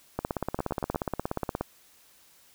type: two click trains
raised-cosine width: 1 ms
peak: -14 / -16 dBFS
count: 25 / 4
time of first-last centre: 0.19-1.61 / 0.59-0.946 s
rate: 16.9 / 8.42 Hz
effects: white hiss -59 dBFS RMS until 2.54 s